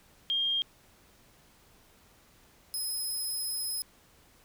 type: tone pair in turn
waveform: sine / 10% pulse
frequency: 3216 / 5105 Hz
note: G7 / D#8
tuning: +44 / +44 cents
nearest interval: minor sixth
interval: 800 cents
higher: second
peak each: -26 dBFS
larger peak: neither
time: 0.3-0.62 / 2.74-3.82 s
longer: second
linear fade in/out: 0 ms
effects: pink hiss -61 dBFS RMS until 4.44 s